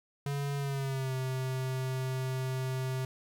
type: tone with pitch glide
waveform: square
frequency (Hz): 141.3 to 130.32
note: C#3 to C3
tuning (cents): +34 to -7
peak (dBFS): -32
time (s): 0.26-3.05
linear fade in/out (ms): 2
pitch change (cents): -141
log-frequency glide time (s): 0.57-1.14
effects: 11-bit